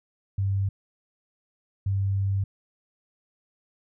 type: tone pair in turn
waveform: sine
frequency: 98 / 98 Hz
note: G2 / G2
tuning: 0 / 0 cents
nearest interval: unison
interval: 0 cents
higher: neither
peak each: -22 dBFS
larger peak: neither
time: 0.38-0.69 / 1.86-2.44 s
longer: second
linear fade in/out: 5 ms
effects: none